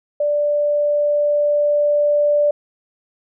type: tone with level ramp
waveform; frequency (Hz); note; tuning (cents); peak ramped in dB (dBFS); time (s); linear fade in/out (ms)
sine; 587.3; D5; 0; -15 to -12; 0.2-2.51; 5
effects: none